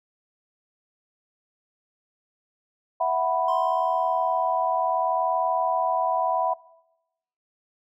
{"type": "chord", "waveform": "sine", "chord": "E suspended second", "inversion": "none", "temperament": "equal", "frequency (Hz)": [659.3, 740, 987.8], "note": ["E5", "F#5", "B5"], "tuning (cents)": [0, 0, 0], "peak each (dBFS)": -25, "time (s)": [3, 6.54], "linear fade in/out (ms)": 10}
{"type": "tone with exponential decay", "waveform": "triangle", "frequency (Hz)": 1046.5, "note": "C6", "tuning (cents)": 0, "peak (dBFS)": -24, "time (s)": [3.48, 5.23], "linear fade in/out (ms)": 5, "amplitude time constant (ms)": 380}
{"effects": ["noise-tail reverb RT60 0.9 s tail -21 dB re dry"]}